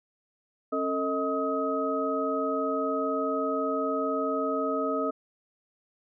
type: tone cluster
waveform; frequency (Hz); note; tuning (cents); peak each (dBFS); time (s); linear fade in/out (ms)
sine; 272 / 447 / 628 / 1266; C#4 / A4 / D#5 / D#6; -33 / +27 / +16 / +30; -31; 0.72-5.11; 10
effects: none